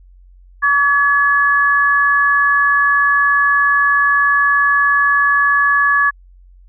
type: tone pair together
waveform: sine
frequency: 1139.2 / 1700 Hz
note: C#6 / G#6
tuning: +47 / +40 cents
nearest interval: perfect fifth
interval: 693 cents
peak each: -14 / -12 dBFS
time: 0.62-6.11 s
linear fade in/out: 20 ms
effects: added 45 Hz sine -41 dBFS peak until 6.68 s

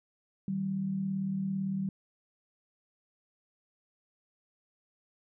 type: tone pair together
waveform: sine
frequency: 155.56 / 193.38 Hz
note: D#3 / G3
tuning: 0 / -23 cents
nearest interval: major third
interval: 377 cents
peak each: -39 / -30 dBFS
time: 0.48-1.89 s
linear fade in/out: 2 ms
effects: none

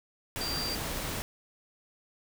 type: tone in noise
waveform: sine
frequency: 4718 Hz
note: D8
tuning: 7 cents sharp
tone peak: -33 dBFS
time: 0.41-0.75 s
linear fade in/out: 0 ms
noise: pink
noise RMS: -35 dBFS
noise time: 0.36-1.22 s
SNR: -1 dB
effects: none

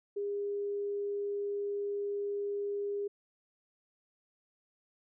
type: tone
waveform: sine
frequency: 405.7 Hz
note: G#4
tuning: 41 cents flat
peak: -32 dBFS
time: 0.16-3.08 s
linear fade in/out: 10 ms
effects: none

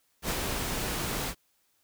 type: noise with ADSR envelope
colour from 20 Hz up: pink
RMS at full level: -30 dBFS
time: 0.22-1.35 s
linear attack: 71 ms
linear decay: 74 ms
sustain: -2 dB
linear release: 69 ms
effects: white hiss -71 dBFS RMS until 1.83 s

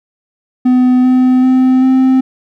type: tone with pitch steps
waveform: triangle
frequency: 252 / 254.9 / 257.9 / 260.9 Hz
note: B3 / C4 / C4 / C4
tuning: +35 / -45 / -25 / -5 cents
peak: -4 dBFS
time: 0.65-2.21 s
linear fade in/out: 10 ms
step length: 390 ms
effects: none

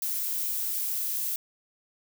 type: noise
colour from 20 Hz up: violet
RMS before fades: -30 dBFS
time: 0.02-1.36 s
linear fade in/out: 2 ms
effects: none

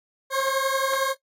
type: beating tone pair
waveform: 20% pulse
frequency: 532 / 543 Hz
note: C5 / C#5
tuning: +29 / -36 cents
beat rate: 11 Hz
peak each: -20 dBFS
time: 0.3-1.15 s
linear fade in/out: 50 ms
effects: noise-tail reverb RT60 0.1 s tail -17 dB re dry + AAC 48 kbps

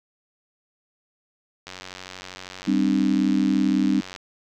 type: click train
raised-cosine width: 0.2 ms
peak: -19 dBFS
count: 232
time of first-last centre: 1.67-4.162 s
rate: 92.7 Hz
type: chord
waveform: sine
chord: G suspended fourth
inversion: none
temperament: equal with one note detuned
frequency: 196 / 261.6 / 299.7 Hz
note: G3 / C4 / D4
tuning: 0 / 0 / +35 cents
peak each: -22 dBFS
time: 2.67-4.01 s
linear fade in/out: 10 ms
effects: none

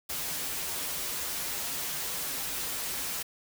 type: noise with comb filter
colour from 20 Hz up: white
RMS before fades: -34 dBFS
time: 0.09-3.23 s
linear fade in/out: 10 ms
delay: 9.3 ms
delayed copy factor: -0.55
effects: none

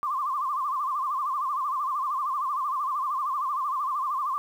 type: tone with vibrato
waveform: sine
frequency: 1114 Hz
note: C#6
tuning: 8 cents sharp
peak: -25 dBFS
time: 0.03-4.38 s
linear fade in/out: 0 ms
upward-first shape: sine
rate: 13 Hz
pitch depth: 140 cents each way
effects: 9-bit

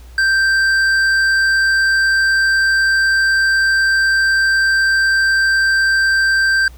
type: tone with hard clipping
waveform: sine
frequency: 1568 Hz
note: G6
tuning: in tune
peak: -13 dBFS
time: 0.18-6.68 s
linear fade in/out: 2 ms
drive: 8 dB
effects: added 60 Hz sine -35 dBFS peak until 6.77 s + pink hiss -48 dBFS RMS until 6.77 s

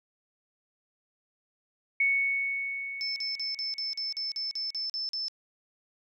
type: tone with exponential decay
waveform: sine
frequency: 2217 Hz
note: C#7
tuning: in tune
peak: -21 dBFS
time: 2-4.86 s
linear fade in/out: 5 ms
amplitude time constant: 620 ms
type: tone bursts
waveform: sine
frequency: 5274 Hz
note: E8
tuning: in tune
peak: -30 dBFS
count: 12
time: 3.01-5.283 s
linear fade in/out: 0 ms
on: 150 ms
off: 43 ms
effects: none

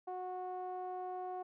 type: tone with low-pass filter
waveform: sawtooth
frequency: 366.5 Hz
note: F#4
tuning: 16 cents flat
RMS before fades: -42 dBFS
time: 0.07-1.43 s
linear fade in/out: 10 ms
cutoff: 840 Hz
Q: 7.4
effects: none

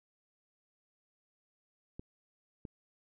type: clicks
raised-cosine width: 3 ms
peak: -30 dBFS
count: 2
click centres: 1.995 / 2.652 s
effects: none

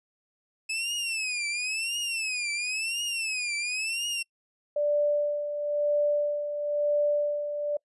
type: tone with vibrato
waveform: sawtooth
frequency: 2587 Hz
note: E7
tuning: 33 cents flat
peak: -25 dBFS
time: 0.69-4.23 s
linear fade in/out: 10 ms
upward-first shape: triangle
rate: 0.96 Hz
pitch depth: 190 cents each way
type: tone with tremolo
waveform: sine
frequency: 587.3 Hz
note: D5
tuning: in tune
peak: -21 dBFS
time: 4.76-7.77 s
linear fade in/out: 5 ms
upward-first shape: sine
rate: 1 Hz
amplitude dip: 60%
effects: noise-tail reverb RT60 0.1 s tail -26 dB re dry + resampled to 24000 Hz

